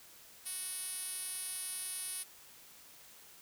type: tone with band-pass filter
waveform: 5% pulse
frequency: 370 Hz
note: F#4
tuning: in tune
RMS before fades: -41 dBFS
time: 0.45-2.24 s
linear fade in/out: 20 ms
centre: 9800 Hz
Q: 3.7
effects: white hiss -57 dBFS RMS until 3.41 s